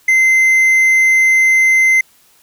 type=tone; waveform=triangle; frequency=2070 Hz; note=C7; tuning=19 cents flat; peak=-6 dBFS; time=0.08-2.01 s; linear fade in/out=5 ms; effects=white hiss -51 dBFS RMS until 2.42 s